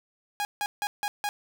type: tone bursts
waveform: sawtooth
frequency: 823 Hz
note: G#5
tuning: 16 cents flat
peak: -23 dBFS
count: 5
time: 0.4-1.29 s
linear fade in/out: 0 ms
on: 50 ms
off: 160 ms
effects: none